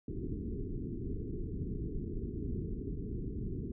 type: low-pass noise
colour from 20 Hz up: pink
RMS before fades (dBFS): -38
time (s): 0.08-3.72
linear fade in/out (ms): 2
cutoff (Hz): 430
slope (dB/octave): 96
effects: none